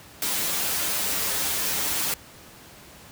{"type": "noise with comb filter", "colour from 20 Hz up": "white", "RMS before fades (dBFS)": -26, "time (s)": [0.22, 2.14], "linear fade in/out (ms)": 2, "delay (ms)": 8.2, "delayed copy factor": -0.8, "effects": ["pink hiss -47 dBFS RMS until 3.11 s", "high-pass 60 Hz 12 dB/octave"]}